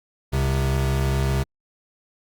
square tone pair together, 67.3 / 132.4 Hz, C2 / C3, +49 / +21 cents, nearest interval octave, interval 1172 cents, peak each -23 dBFS, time 0.32-1.44 s, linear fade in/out 20 ms, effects Opus 48 kbps

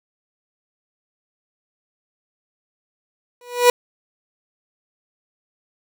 30% pulse tone with exponential growth, 488 Hz, B4, 21 cents flat, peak -4 dBFS, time 3.41-3.7 s, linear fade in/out 2 ms, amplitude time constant 61 ms, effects none

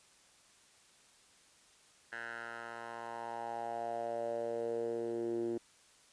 10% pulse tone with band-pass filter sweep, 116.54 Hz, A#2, in tune, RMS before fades -39 dBFS, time 2.12-5.58 s, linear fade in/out 5 ms, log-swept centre 1600 to 320 Hz, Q 4.5, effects white hiss -64 dBFS RMS until 6.12 s + resampled to 22050 Hz

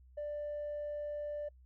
triangle tone with tanh clipping, 590 Hz, D5, 8 cents sharp, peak -37 dBFS, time 0.17-1.49 s, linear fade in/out 10 ms, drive 5 dB, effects noise-tail reverb RT60 0.1 s tail -26 dB re dry + added 63 Hz sine -57 dBFS peak until 1.65 s

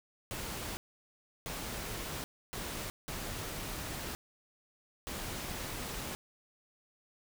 pink noise bursts at uneven times, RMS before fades -40 dBFS, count 5, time 0.31-0.77 / 1.46-2.24 / 2.53-2.9 / 3.08-4.15 / 5.07-6.15 s, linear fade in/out 0 ms, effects none

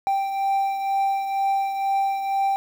triangle beating tone pair, 784 / 786.1 Hz, G5 / G5, 0 / +5 cents, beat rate 2.1 Hz, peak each -19 / -28 dBFS, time 0.07-2.56 s, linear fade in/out 0 ms, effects 8-bit

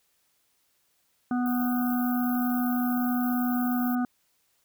harmonic tone, 246.9 Hz, B3, in tune, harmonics 1 / 3 / 5 / 6, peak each -24 / -34 / -38 / -40 dBFS, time 1.31-4.05 s, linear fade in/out 2 ms
white high-pass noise, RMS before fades -38 dBFS, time 1.46-3.95 s, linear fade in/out 0 ms, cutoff 12000 Hz, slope 96 dB/octave
effects white hiss -70 dBFS RMS until 4.64 s

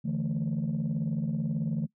sine chord, D suspended second, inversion none, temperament just, 146.83 / 165.19 / 220.2 Hz, D3 / E3 / A3, 0 / +4 / +2 cents, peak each -30 dBFS, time 0.04-1.87 s, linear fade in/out 20 ms, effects noise-tail reverb RT60 0.1 s tail -22 dB re dry + tanh soft clip ceiling -23 dBFS

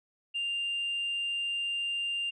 sine tone, 2794 Hz, F7, in tune, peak -28 dBFS, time 0.34-2.31 s, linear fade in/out 20 ms, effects tanh soft clip ceiling -27 dBFS

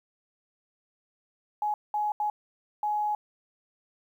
sine tone bursts at uneven times, 840 Hz, G#5, 19 cents sharp, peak -25 dBFS, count 4, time 1.62-1.74 / 1.94-2.12 / 2.2-2.3 / 2.83-3.15 s, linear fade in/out 2 ms, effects 10-bit

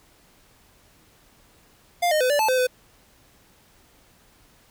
square tone with pitch steps, 701 / 614 / 506 / 582 / 872 / 513 / 504 Hz, F5 / D#5 / B4 / D5 / A5 / C5 / B4, +6 / -23 / +42 / -16 / -16 / -34 / +35 cents, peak -19 dBFS, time 2.02-2.671 s, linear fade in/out 10 ms, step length 93 ms, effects pink hiss -57 dBFS RMS until 4.7 s

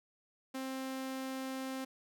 sawtooth tone, 263.8 Hz, C4, 14 cents sharp, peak -34 dBFS, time 0.54-1.85 s, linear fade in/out 10 ms, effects none

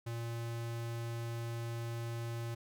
square tone, 116.54 Hz, A#2, in tune, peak -38 dBFS, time 0.06-2.55 s, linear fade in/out 10 ms, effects none

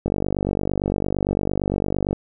click train, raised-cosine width 2 ms, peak -8 dBFS, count 102, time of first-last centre 0.06-2.13 s, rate 48.8 Hz, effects none

